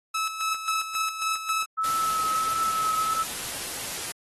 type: tone with tremolo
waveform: sawtooth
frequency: 1300 Hz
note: E6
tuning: 24 cents flat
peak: -21 dBFS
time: 0.14-1.66 s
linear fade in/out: 10 ms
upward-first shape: square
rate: 3.7 Hz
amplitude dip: 60%
type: tone with vibrato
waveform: sine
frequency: 1300 Hz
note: E6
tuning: 24 cents flat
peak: -23 dBFS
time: 1.77-3.24 s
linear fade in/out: 20 ms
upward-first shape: triangle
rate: 1.5 Hz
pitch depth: 21 cents each way
type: noise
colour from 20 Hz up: white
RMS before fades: -33 dBFS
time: 1.84-4.12 s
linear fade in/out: 2 ms
effects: AAC 32 kbps